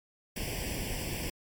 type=noise with comb filter; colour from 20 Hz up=pink; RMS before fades=-35 dBFS; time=0.36-1.3 s; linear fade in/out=5 ms; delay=0.38 ms; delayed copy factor=+0.9; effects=MP3 96 kbps